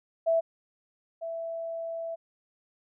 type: tone pair in turn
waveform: sine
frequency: 659.3 / 662.2 Hz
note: E5 / E5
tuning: 0 / +8 cents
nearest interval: unison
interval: 8 cents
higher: second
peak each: -21 / -32 dBFS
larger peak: first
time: 0.26-0.41 / 1.21-2.16 s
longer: second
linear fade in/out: 20 ms
effects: none